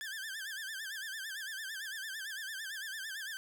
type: tone with vibrato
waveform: sawtooth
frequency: 1661.2 Hz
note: G#6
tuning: in tune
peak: -36 dBFS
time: 0.01-3.37 s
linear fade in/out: 0 ms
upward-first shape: sine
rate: 8.9 Hz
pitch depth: 140 cents each way
effects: none